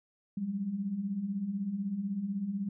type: beating tone pair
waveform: sine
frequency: 185 / 201 Hz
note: F#3 / G3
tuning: 0 / +44 cents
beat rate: 16 Hz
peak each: -39 / -32 dBFS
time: 0.37-2.69 s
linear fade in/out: 5 ms
effects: none